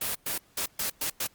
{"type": "noise bursts at uneven times", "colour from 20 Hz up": "white", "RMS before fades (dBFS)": -30, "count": 6, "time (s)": [[0.01, 0.15], [0.26, 0.38], [0.57, 0.66], [0.79, 0.9], [1.01, 1.1], [1.2, 1.27]], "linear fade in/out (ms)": 5, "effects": ["pink hiss -62 dBFS RMS until 1.34 s", "Opus 32 kbps"]}